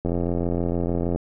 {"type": "click train", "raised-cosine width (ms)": 2, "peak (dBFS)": -12, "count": 97, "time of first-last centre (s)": [0.05, 1.16], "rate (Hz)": 86.5, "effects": []}